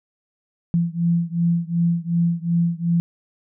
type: beating tone pair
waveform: sine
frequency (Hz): 168.9 / 171.6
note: E3 / F3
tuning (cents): +42 / -30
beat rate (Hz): 2.7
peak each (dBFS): -20 / -21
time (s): 0.74-3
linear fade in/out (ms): 0
effects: none